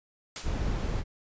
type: noise with exponential decay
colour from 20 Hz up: white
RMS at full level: -33 dBFS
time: 0.36-0.66 s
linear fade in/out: 1 ms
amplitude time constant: 65 ms
type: noise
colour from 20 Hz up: brown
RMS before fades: -29 dBFS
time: 0.43-1.04 s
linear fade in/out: 50 ms
effects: resampled to 16000 Hz